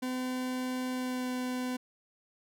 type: tone with pitch glide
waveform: 40% pulse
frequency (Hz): 254.6 to 252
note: C4 to B3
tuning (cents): -47 to +35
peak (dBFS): -31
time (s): 0.02-1.77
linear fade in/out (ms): 10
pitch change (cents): -18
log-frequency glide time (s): 0.91-1.3
effects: none